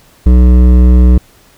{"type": "tone with hard clipping", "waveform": "sine", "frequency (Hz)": 61.74, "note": "B1", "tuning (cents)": 0, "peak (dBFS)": -4, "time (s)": [0.26, 1.18], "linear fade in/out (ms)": 5, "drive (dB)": 12, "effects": ["pink hiss -45 dBFS RMS until 1.57 s"]}